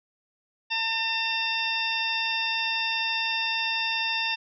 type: harmonic tone with a mistuned harmonic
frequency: 903 Hz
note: A5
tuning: 45 cents sharp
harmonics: 1 / 2 / 3 / 4 / 5 / 6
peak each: -33 / -33 / -28 / -31 / -37 / -37 dBFS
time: 0.7-4.36 s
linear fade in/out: 20 ms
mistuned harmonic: 5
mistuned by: +110 cents
effects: none